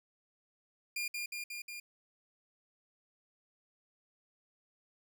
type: tone with echo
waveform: sawtooth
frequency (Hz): 2409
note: D7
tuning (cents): +43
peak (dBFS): -31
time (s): 0.96-1.08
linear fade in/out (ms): 5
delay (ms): 180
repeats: 4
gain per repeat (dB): -2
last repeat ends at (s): 1.8
effects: none